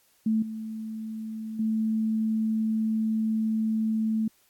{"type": "tone with level steps", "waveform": "sine", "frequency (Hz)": 220, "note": "A3", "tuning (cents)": 0, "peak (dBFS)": [-21, -32, -23], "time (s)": [0.26, 4.28], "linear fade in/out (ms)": 5, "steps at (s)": [0.42, 1.59], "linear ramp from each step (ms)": 5, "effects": ["white hiss -64 dBFS RMS until 4.49 s", "AAC 64 kbps"]}